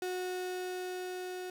35% pulse tone with level ramp, 365.7 Hz, F#4, 20 cents flat, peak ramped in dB -32 to -37 dBFS, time 0.02-1.5 s, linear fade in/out 2 ms, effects none

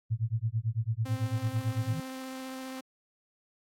sine tone with tremolo, 112.4 Hz, A2, 37 cents sharp, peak -24 dBFS, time 0.1-1.99 s, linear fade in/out 20 ms, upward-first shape sine, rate 9 Hz, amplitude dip 100%
sawtooth tone with vibrato, 261.6 Hz, C4, in tune, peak -34 dBFS, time 1.05-2.81 s, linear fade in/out 10 ms, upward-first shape sine, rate 15 Hz, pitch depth 10 cents each way
sine tone with exponential growth, 158.8 Hz, D#3, 36 cents sharp, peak -29 dBFS, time 1.71-2 s, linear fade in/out 2 ms, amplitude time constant 61 ms
effects AAC 64 kbps

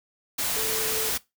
sine tone in noise, 440 Hz, A4, in tune, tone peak -32 dBFS, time 0.56-1.1 s, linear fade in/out 10 ms, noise white, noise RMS -27 dBFS, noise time 0.38-1.18 s, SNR -8 dB, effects noise-tail reverb RT60 0.2 s tail -20 dB re dry

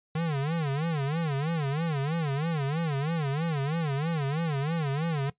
square tone with vibrato, 151.6 Hz, D#3, 45 cents flat, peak -27 dBFS, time 0.15-5.3 s, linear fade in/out 5 ms, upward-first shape sine, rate 3.1 Hz, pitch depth 190 cents each way, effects noise-tail reverb RT60 0.1 s tail -18 dB re dry + resampled to 8000 Hz

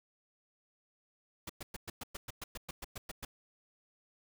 pink noise bursts, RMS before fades -42 dBFS, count 14, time 1.47-3.25 s, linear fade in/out 5 ms, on 25 ms, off 110 ms, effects none

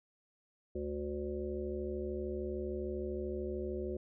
harmonic tone, 73.1 Hz, D2, 7 cents flat, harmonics 1 / 3 / 5 / 7 / 8, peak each -42 / -44 / -38 / -44 / -48 dBFS, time 0.75-3.97 s, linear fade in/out 5 ms, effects none

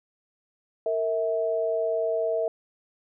sine tone pair together, 458.7 / 649 Hz, A#4 / E5, -28 / -27 cents, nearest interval tritone, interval 601 cents, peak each -27 / -25 dBFS, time 0.86-2.48 s, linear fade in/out 2 ms, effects none

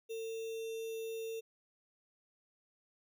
sine tone with sample-and-hold, 450.5 Hz, A4, 41 cents sharp, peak -38 dBFS, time 0.09-1.41 s, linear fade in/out 20 ms, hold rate 3150 Hz, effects none

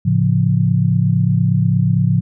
sine chord, A augmented, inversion none, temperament equal, 110 / 138.59 / 174.61 Hz, A2 / C#3 / E#3, 0 / 0 / 0 cents, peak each -16 dBFS, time 0.05-2.21 s, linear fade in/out 10 ms, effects none

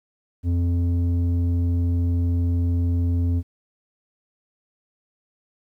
square tone with low-pass filter, 86.7 Hz, F2, 12 cents flat, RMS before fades -21 dBFS, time 0.43-3.43 s, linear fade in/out 50 ms, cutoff 230 Hz, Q 1.3, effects 10-bit

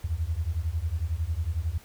sine beating tone pair, 76.1 / 87.1 Hz, D#2 / F2, -38 / -4 cents, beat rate 11 Hz, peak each -29 dBFS, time 0.04-1.78 s, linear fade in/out 5 ms, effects pink hiss -53 dBFS RMS until 1.84 s

